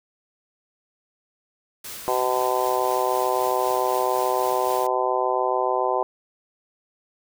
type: noise with tremolo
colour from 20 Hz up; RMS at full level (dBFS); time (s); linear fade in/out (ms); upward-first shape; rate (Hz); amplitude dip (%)
white; -35; 1.84-4.87; 5; triangle; 3.9; 35
type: harmonic tone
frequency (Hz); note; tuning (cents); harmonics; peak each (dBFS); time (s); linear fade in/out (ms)
127; B2; +49; 3 / 4 / 5 / 6 / 7 / 8; -27 / -27 / -27 / -27 / -27 / -27; 2.08-6.03; 0
effects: none